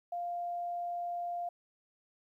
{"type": "tone", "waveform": "sine", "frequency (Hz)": 698.5, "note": "F5", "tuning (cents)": 0, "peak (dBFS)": -34, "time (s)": [0.12, 1.49], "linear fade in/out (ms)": 5, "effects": ["12-bit"]}